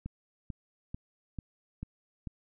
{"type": "click train", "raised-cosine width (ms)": 5, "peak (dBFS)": -25, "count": 6, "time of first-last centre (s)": [0.06, 2.272], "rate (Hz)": 2.26, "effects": []}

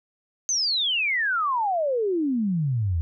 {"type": "exponential sweep", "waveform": "sine", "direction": "down", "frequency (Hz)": [6400, 77.78], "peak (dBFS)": -21, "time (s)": [0.49, 3.01], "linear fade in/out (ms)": 0, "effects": []}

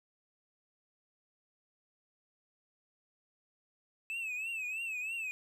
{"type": "tone with vibrato", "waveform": "triangle", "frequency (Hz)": 2603, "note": "E7", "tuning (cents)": -22, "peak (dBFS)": -34, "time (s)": [4.1, 5.31], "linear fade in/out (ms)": 0, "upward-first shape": "triangle", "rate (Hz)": 3.1, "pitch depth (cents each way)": 120, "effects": []}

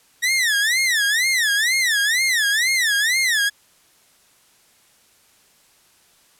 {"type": "tone with vibrato", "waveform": "sawtooth", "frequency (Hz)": 1864.7, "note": "A#6", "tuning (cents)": 0, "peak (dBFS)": -13, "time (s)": [0.22, 3.5], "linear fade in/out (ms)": 20, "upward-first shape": "sine", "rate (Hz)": 2.1, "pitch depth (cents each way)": 240, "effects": ["white hiss -56 dBFS RMS until 6.39 s", "low-pass 12000 Hz 12 dB/octave"]}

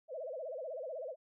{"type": "tone with vibrato", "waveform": "sine", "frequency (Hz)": 573, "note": "D5", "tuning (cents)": -43, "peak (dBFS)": -39, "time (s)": [0.08, 1.16], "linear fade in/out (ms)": 50, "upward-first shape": "sine", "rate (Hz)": 16, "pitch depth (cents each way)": 250, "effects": []}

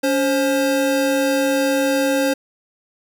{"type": "tone pair together", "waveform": "square", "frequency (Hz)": [281.3, 531], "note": ["C#4", "C5"], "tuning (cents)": [26, 25], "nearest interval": "major seventh", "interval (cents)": 1099, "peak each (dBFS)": [-20, -19], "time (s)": [0.03, 2.34], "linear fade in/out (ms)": 10, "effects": []}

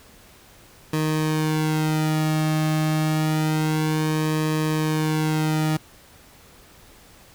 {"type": "tone with flanger", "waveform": "sawtooth", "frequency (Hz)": 155.56, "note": "D#3", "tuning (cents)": 0, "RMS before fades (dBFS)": -22, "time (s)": [0.93, 5.77], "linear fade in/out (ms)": 5, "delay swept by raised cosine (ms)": [1.4, 2.06], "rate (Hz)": 0.28, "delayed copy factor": -0.95, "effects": ["pink hiss -50 dBFS RMS until 7.34 s"]}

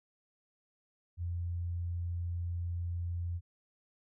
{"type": "tone", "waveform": "sine", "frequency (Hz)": 86.6, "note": "F2", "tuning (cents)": -14, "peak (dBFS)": -33, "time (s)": [1.17, 3.41], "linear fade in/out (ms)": 50, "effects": []}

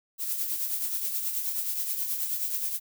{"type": "noise with tremolo", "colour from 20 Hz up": "violet", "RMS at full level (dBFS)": -28, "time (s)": [0.18, 2.8], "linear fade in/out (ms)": 50, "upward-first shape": "triangle", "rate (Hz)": 9.4, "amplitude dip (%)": 55, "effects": []}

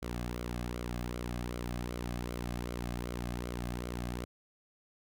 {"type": "tone with flanger", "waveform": "sawtooth", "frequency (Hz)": 60.1, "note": "B1", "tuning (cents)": -46, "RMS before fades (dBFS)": -38, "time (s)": [0.02, 4.25], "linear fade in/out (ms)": 10, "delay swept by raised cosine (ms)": [1.1, 2.2], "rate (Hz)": 2.6, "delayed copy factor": -0.55, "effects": []}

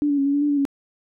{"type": "tone with pitch steps", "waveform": "sine", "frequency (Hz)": [293.1, 285.6, 276.3, 281.6, 287, 293.1, 287.3, 278.5], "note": ["D4", "D4", "C#4", "C#4", "D4", "D4", "D4", "C#4"], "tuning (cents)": [-3, -48, -6, 27, -40, -3, -38, 8], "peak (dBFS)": -17, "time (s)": [0.02, 0.652], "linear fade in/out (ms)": 0, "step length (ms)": 79, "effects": []}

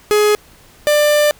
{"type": "tone pair in turn", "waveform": "45% pulse", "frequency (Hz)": [419.8, 593.7], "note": ["G#4", "D5"], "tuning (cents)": [19, 19], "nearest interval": "tritone", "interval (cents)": 600, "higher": "second", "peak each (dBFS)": -10, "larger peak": "neither", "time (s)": [[0.11, 0.35], [0.87, 1.31]], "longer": "second", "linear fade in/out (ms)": 0, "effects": ["pink hiss -46 dBFS RMS until 1.39 s"]}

